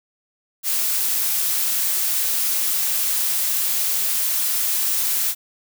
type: noise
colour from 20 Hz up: blue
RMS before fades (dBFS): -21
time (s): 0.63-5.35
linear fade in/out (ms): 50
effects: none